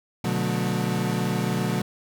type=chord; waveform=35% pulse; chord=B minor seventh; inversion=none; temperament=equal with one note detuned; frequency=123.47 / 146.83 / 181.71 / 220 Hz; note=B2 / D3 / F#3 / A3; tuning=0 / 0 / -31 / 0 cents; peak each=-27 / -29 / -25 / -28 dBFS; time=0.24-1.82 s; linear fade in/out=5 ms; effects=none